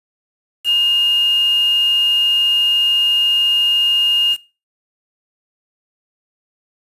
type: tone with quantisation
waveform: sine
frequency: 2837 Hz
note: F7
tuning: 27 cents sharp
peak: -12 dBFS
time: 0.64-4.37 s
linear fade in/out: 50 ms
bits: 5
effects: noise-tail reverb RT60 0.3 s tail -20 dB re dry + resampled to 32000 Hz